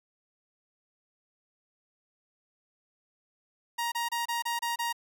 sawtooth tone bursts, 940 Hz, A#5, 14 cents sharp, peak -25 dBFS, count 7, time 3.78-4.928 s, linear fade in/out 10 ms, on 140 ms, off 28 ms, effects none

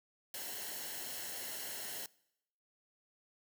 white noise with comb filter, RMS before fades -43 dBFS, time 0.34-2.06 s, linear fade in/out 2 ms, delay 0.83 ms, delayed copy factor -0.6, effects noise-tail reverb RT60 0.8 s tail -23 dB re dry

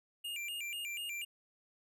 square tone with vibrato, 2590 Hz, E7, 31 cents flat, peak -39 dBFS, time 0.24-1.25 s, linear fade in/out 10 ms, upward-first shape square, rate 4.1 Hz, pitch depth 160 cents each way, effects none

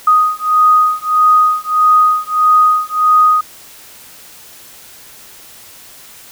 sine beating tone pair, 1244.5 / 1246.1 Hz, D#6 / D#6, 0 / +2 cents, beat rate 1.6 Hz, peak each -11 dBFS, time 0.07-3.41 s, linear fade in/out 5 ms, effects white hiss -38 dBFS RMS until 6.31 s

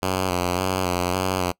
5% pulse tone with vibrato, 91.4 Hz, F#2, 21 cents flat, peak -10 dBFS, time 0.02-1.52 s, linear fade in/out 10 ms, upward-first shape square, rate 1.8 Hz, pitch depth 39 cents each way, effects noise-tail reverb RT60 0.1 s tail -23 dB re dry

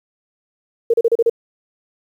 sine tone bursts, 462.8 Hz, A#4, 13 cents flat, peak -10 dBFS, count 6, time 0.9-1.298 s, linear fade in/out 5 ms, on 38 ms, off 34 ms, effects 8-bit

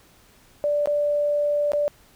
sine tone with dropouts, 586 Hz, D5, 4 cents flat, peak -19 dBFS, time 0.64-1.88 s, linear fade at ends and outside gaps 0 ms, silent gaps 0.858-0.873 / 1.719-1.734 s, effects pink hiss -55 dBFS RMS until 2.15 s

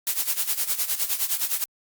blue noise with tremolo, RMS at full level -22 dBFS, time 0.07-1.64 s, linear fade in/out 0 ms, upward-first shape sine, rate 9.7 Hz, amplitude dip 80%, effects Opus 48 kbps

